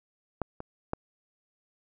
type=clicks; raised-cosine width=1 ms; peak=-15 / -24 / -15 dBFS; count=3; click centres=0.417 / 0.604 / 0.934 s; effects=none